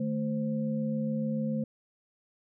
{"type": "tone cluster", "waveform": "sine", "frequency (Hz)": [152.9, 220, 521], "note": ["D#3", "A3", "C5"], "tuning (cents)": [-30, 0, -7], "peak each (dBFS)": [-35, -29, -37], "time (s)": [0, 1.64], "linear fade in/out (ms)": 5, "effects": []}